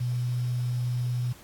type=tone with quantisation; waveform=sine; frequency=123 Hz; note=B2; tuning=7 cents flat; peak=-25 dBFS; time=0-1.33 s; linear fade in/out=10 ms; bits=8; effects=pink hiss -52 dBFS RMS until 1.43 s + AAC 64 kbps